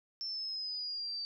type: exponential sweep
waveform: sine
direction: down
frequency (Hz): 5380 to 4611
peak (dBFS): -36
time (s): 0.21-1.25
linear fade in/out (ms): 0
effects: none